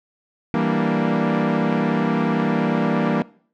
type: chord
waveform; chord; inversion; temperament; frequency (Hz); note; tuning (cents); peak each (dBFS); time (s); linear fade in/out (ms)
sawtooth; E half-diminished seventh; none; equal; 164.81 / 196 / 233.1 / 293.7; E3 / G3 / Bb3 / D4; 0 / 0 / 0 / 0; -20 / -20 / -17 / -22; 0.54-3.22; 0
effects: noise-tail reverb RT60 0.5 s tail -21 dB re dry + low-pass 2000 Hz 12 dB/octave